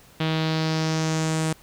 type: tone with low-pass filter sweep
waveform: sawtooth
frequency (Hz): 158.9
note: D#3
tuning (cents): +37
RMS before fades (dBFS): -24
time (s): 0.2-1.53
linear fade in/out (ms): 5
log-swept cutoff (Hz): 3400 to 8800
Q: 2.7
effects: pink hiss -52 dBFS RMS until 1.62 s